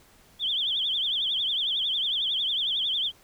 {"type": "tone with vibrato", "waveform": "sine", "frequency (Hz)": 3322, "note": "G#7", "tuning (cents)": 0, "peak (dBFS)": -24, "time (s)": [0.39, 3.12], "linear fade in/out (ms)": 50, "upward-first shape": "triangle", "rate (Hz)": 11, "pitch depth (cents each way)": 180, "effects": ["pink hiss -57 dBFS RMS until 3.23 s"]}